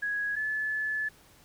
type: tone pair in turn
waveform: sine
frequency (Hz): 1664 / 1727.7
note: G#6 / A6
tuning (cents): +3 / -32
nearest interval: minor second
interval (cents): 65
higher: second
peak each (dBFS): -28 / -28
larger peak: neither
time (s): 0.02-0.36 / 0.36-1.09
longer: second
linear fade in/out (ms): 10
effects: pink hiss -58 dBFS RMS until 1.44 s